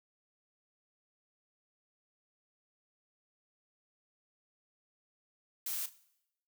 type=noise with echo; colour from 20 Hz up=blue; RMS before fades=-37 dBFS; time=5.66-5.86 s; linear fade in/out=5 ms; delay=34 ms; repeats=2; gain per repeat=-14 dB; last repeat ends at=5.928 s; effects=noise-tail reverb RT60 0.8 s tail -19 dB re dry